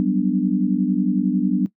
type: chord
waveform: sine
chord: G major seventh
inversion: third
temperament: equal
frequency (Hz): 185 / 196 / 246.9 / 293.7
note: F#3 / G3 / B3 / D4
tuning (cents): 0 / 0 / 0 / 0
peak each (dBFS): -22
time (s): 0-1.66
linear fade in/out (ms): 0
effects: noise-tail reverb RT60 0.1 s tail -18 dB re dry